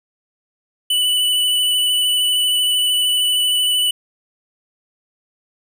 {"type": "tone with vibrato", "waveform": "square", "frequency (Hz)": 2976, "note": "F#7", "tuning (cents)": 9, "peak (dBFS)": -15, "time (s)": [0.9, 3.91], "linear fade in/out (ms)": 5, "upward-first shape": "square", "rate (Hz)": 13, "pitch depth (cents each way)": 11, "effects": []}